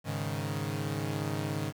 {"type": "chord", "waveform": "sawtooth", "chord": "Ab suspended fourth", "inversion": "none", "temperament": "equal", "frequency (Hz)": [103.83, 138.59, 155.56], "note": ["Ab2", "Db3", "Eb3"], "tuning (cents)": [0, 0, 0], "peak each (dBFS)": -32, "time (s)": [0.04, 1.73], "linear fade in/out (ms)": 50, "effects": ["9-bit"]}